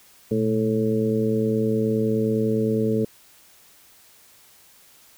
harmonic tone with a mistuned harmonic, 109.7 Hz, A2, 5 cents flat, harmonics 1 / 2 / 3 / 4 / 5, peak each -27 / -23 / -29 / -23 / -33 dBFS, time 0.31-3.05 s, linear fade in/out 5 ms, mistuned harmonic 1, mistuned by +110 cents, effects white hiss -53 dBFS RMS until 5.17 s

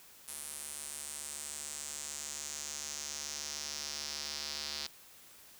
square tone with band-pass filter sweep, 73.42 Hz, D2, in tune, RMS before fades -42 dBFS, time 0.28-4.87 s, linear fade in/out 0 ms, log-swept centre 10000 to 4700 Hz, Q 3.2, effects white hiss -57 dBFS RMS until 5.59 s

